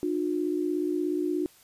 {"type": "tone pair together", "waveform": "sine", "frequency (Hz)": [301.7, 358.5], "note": ["D4", "F4"], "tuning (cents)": [47, 45], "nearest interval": "minor third", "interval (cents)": 298, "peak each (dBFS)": -28, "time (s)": [0.03, 1.46], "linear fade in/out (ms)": 0, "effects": ["white hiss -57 dBFS RMS until 1.63 s", "resampled to 32000 Hz"]}